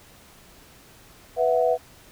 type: chord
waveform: sine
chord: B suspended fourth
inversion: none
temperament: equal with one note detuned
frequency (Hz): 493.9 / 659.3 / 737.9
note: B4 / E5 / F#5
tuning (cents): 0 / 0 / -5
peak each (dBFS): -21 / -22 / -25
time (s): 1.36-1.78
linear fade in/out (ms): 50
effects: pink hiss -51 dBFS RMS until 2.11 s